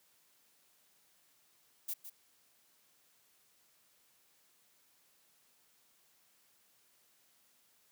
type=noise with echo; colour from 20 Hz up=violet; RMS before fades=-38 dBFS; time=1.88-1.94 s; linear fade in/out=10 ms; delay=160 ms; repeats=1; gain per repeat=-10 dB; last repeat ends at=2.1 s; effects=white hiss -70 dBFS RMS until 7.91 s + high-pass 100 Hz 12 dB/octave